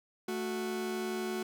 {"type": "tone pair together", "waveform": "40% pulse", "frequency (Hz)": [220, 368.3], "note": ["A3", "F#4"], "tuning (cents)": [0, -8], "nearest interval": "major sixth", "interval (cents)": 892, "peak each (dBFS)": [-37, -34], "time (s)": [0.28, 1.43], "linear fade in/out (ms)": 5, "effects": []}